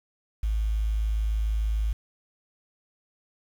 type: tone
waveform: sine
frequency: 53.5 Hz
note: A1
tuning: 48 cents flat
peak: -22 dBFS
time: 0.43-1.93 s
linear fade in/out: 5 ms
effects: tanh soft clip ceiling -18 dBFS + 8-bit